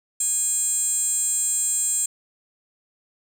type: tone with high-pass filter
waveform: 15% pulse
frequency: 820 Hz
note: G#5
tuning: 22 cents flat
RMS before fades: -23 dBFS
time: 0.2-2.06 s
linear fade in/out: 5 ms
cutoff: 7700 Hz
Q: 9.9
effects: none